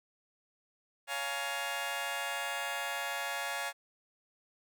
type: chord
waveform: 15% pulse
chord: Bb minor seventh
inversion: first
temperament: just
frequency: 559.4 / 699.2 / 839.1 / 932.3 Hz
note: Db5 / F5 / Ab5 / Bb5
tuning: +16 / +2 / +18 / 0 cents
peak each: -35 / -33 / -33 / -37 dBFS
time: 1.07-3.73 s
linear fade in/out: 50 ms
effects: none